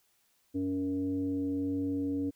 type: tone with frequency modulation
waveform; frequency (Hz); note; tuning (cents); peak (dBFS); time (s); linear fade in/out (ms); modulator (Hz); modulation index
sine; 281.3; C#4; +26; -29; 0.54-2.31; 20; 187; 0.54
effects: white hiss -71 dBFS RMS until 2.35 s